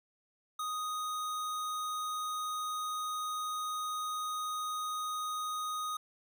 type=tone; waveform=square; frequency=1244.5 Hz; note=D#6; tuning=in tune; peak=-35 dBFS; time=0.59-5.97 s; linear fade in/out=5 ms; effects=12-bit